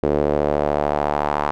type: tone with band-pass filter sweep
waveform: sawtooth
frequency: 73.6 Hz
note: D2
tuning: 4 cents sharp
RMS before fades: -20 dBFS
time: 0.03-1.51 s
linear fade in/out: 0 ms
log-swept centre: 440 to 960 Hz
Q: 2.3
effects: none